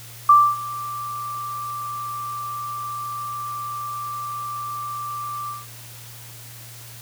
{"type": "tone with ADSR envelope", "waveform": "sine", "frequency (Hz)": 1174.7, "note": "D6", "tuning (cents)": 0, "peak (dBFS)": -7, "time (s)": [0.29, 5.66], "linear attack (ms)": 5, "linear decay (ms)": 260, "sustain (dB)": -20, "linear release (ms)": 170, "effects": ["added 117 Hz sine -42 dBFS peak until 7.01 s", "white hiss -42 dBFS RMS until 7.01 s"]}